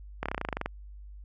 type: slowing click train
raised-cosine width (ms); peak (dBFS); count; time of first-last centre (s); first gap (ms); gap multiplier
0.5; -15; 13; 0.23-0.66; 27; 1.05
effects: added 50 Hz sine -43 dBFS peak until 1.24 s